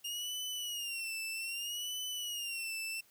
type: tone with vibrato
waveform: sawtooth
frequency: 2821 Hz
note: F7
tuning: 17 cents sharp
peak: -34 dBFS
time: 0.04-3.01 s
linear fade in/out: 10 ms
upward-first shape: sine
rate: 0.63 Hz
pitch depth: 110 cents each way
effects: white hiss -66 dBFS RMS until 3.1 s